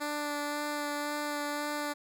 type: tone with vibrato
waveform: 10% pulse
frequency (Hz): 293.7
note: D4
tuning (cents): 0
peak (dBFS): -24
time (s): 0-1.94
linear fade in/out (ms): 20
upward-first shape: sine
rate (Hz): 1.9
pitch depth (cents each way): 12
effects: none